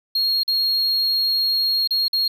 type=tone with dropouts; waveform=triangle; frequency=4272 Hz; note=C8; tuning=35 cents sharp; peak=-16 dBFS; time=0.15-2.28 s; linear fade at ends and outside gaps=5 ms; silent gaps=0.434-0.478 / 1.875-1.907 / 2.082-2.13 s; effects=none